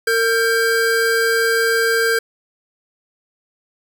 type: tone pair together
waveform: square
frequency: 456.5 / 1583.2 Hz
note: A#4 / G6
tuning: -36 / +17 cents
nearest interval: octave + minor seventh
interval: 2153 cents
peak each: -18 dBFS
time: 0.07-2.19 s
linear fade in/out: 5 ms
effects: none